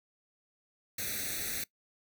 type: noise with comb filter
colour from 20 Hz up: white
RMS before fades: -36 dBFS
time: 0.98-1.64 s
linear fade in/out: 5 ms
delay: 0.49 ms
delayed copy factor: +1
effects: noise-tail reverb RT60 0.1 s tail -21 dB re dry